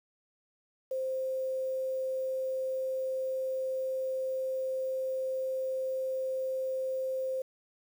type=tone with quantisation; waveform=sine; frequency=523.3 Hz; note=C5; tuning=in tune; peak=-30 dBFS; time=0.91-7.42 s; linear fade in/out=5 ms; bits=9; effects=none